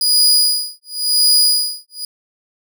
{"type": "tone with tremolo", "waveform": "sawtooth", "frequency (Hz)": 4914, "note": "D#8", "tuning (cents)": -22, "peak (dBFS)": -6, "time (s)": [0.01, 2.05], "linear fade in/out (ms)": 2, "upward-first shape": "sine", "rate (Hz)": 0.94, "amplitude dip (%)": 100, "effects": []}